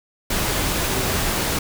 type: tone in noise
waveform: sine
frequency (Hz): 385.3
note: G4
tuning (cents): -30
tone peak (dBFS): -31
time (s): 0.88-1.16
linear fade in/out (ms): 5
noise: pink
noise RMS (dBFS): -22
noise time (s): 0.3-1.59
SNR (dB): -12
effects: none